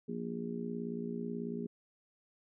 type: harmonic tone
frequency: 58.27 Hz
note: A#1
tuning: in tune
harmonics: 3 / 4 / 5 / 6 / 7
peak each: -42 / -39 / -50 / -48 / -42 dBFS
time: 0.08-1.67 s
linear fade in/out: 10 ms
effects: none